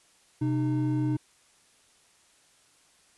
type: tone pair together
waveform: triangle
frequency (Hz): 128.5 / 305.1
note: C3 / D#4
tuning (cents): -31 / -34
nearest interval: octave + minor third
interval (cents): 1497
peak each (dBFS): -25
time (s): 0.41-1.17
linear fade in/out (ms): 10
effects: white hiss -62 dBFS RMS until 3.17 s + resampled to 24000 Hz